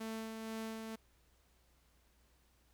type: tone with tremolo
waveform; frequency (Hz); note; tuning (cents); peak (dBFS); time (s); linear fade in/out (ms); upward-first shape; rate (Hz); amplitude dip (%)
sawtooth; 222.3; A3; +18; -36; 0-0.96; 10; sine; 2.1; 35
effects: added 60 Hz sine -70 dBFS peak until 2.73 s + pink hiss -73 dBFS RMS until 2.73 s